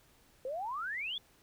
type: exponential sweep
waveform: sine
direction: up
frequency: 496.6 to 3520 Hz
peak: -35 dBFS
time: 0.45-1.18 s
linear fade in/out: 2 ms
effects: pink hiss -65 dBFS RMS until 1.42 s